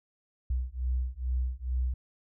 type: beating tone pair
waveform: sine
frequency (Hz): 61.74 / 64.04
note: B1 / C2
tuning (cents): 0 / -37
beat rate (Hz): 2.3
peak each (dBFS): -31 / -31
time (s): 0.5-1.94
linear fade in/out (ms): 5
effects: none